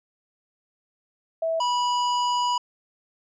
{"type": "tone pair in turn", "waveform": ["sine", "square"], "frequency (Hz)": [653, 978.4], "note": ["E5", "B5"], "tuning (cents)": [-17, -16], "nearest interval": "perfect fifth", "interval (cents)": 701, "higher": "second", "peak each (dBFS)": -22, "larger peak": "neither", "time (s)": [[1.42, 1.6], [1.6, 2.58]], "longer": "second", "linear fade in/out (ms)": 5, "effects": ["resampled to 16000 Hz"]}